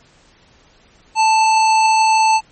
square tone, 881 Hz, A5, 2 cents sharp, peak -11 dBFS, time 1.15-2.41 s, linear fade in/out 50 ms, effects pink hiss -51 dBFS RMS until 2.51 s + MP3 32 kbps

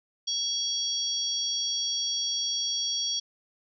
sine tone cluster, 3319 / 4570 / 5640 Hz, G#7 / D8 / F8, -2 / -48 / +16 cents, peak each -31 dBFS, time 0.27-3.2 s, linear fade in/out 10 ms, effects none

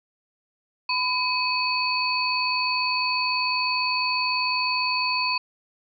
sine tone cluster, 1003 / 2539 / 4463 Hz, B5 / D#7 / C#8, +26 / +34 / +11 cents, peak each -26 dBFS, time 0.89-5.38 s, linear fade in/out 5 ms, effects none

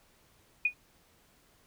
sine tone with exponential decay, 2465 Hz, D#7, 17 cents flat, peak -20 dBFS, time 0.65-0.74 s, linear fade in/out 5 ms, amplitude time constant 19 ms, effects pink hiss -65 dBFS RMS until 1.66 s

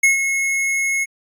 square tone with ADSR envelope, 2174 Hz, C#7, 34 cents flat, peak -10 dBFS, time 0.03-1.06 s, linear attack 7 ms, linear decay 130 ms, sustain -8 dB, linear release 32 ms, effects resampled to 32000 Hz

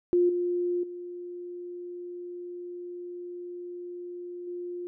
sine tone with level steps, 353 Hz, F4, 19 cents sharp, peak -19 / -25 / -36 / -33 dBFS, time 0.13-4.87 s, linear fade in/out 0 ms, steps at 0.29 / 0.83 / 4.47 s, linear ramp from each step 5 ms, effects none

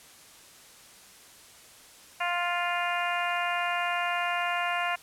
harmonic tone, 350 Hz, F4, 4 cents sharp, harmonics 2 / 3 / 4 / 5 / 6 / 7 / 8, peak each -31 / -33 / -34 / -35 / -36 / -36 / -37 dBFS, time 2.2-4.96 s, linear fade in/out 10 ms, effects white hiss -52 dBFS RMS until 5.02 s + low-pass 11000 Hz 12 dB/octave

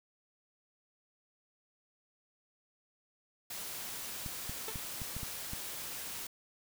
white noise, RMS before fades -42 dBFS, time 3.5-6.27 s, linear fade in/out 5 ms
clicks, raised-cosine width 5 ms, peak -29 dBFS, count 7, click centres 4.262 / 4.495 / 4.758 / 5.018 / 5.166 / 5.232 / 5.534 s
sawtooth tone with exponential decay, 441 Hz, A4, 4 cents sharp, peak -32 dBFS, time 4.68-4.76 s, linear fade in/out 2 ms, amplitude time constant 17 ms
effects none

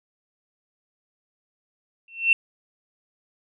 sine tone with exponential growth, 2700 Hz, E7, 41 cents sharp, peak -10 dBFS, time 2.08-2.33 s, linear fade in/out 2 ms, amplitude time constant 53 ms, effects tanh soft clip ceiling -6 dBFS

